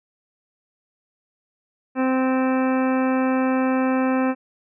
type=harmonic tone with a mistuned harmonic; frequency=260 Hz; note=C4; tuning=11 cents flat; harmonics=1 / 2 / 3 / 4 / 5 / 6 / 7 / 9 / 10; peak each=-19 / -25 / -29 / -31 / -33 / -35 / -36 / -38 / -39 dBFS; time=1.95-4.35 s; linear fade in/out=50 ms; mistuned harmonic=10; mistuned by=+23 cents; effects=none